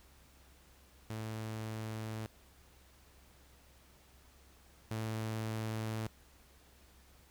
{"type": "tone pair in turn", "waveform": "sawtooth", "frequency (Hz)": [110, 110.43], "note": ["A2", "A2"], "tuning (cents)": [0, 7], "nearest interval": "unison", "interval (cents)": 7, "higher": "second", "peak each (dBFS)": [-35, -32], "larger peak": "second", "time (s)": [[1.1, 2.26], [4.91, 6.07]], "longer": "neither", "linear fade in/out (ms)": 0, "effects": ["added 66 Hz sine -63 dBFS peak until 7.3 s", "pink hiss -64 dBFS RMS until 7.3 s"]}